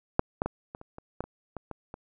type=clicks; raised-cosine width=1 ms; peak=-6 / -12 / -15 / -24 / -30 / -28 / -16 / -27 / -22 / -23 / -25 dBFS; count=11; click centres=0.194 / 0.419 / 0.46 / 0.749 / 0.814 / 0.984 / 1.206 / 1.24 / 1.567 / 1.713 / 1.941 s; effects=none